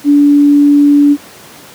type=tone; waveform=sine; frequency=288.5 Hz; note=D4; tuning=31 cents flat; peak=-3 dBFS; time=0.04-1.17 s; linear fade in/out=50 ms; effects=pink hiss -35 dBFS RMS until 1.74 s + high-pass 150 Hz 12 dB/octave